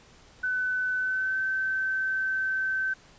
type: tone with pitch glide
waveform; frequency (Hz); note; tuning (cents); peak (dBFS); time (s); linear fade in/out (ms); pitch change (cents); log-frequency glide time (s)
sine; 1507 to 1541.3; F#6 to G6; +31 to -30; -25; 0.43-2.94; 10; +39; 0.97-1.39
effects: pink hiss -55 dBFS RMS until 3.18 s + resampled to 16000 Hz